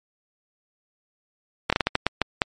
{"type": "slowing click train", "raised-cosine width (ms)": 0.3, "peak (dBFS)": -3, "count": 9, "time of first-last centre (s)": [1.7, 2.418], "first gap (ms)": 26, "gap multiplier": 1.34, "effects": ["MP3 48 kbps"]}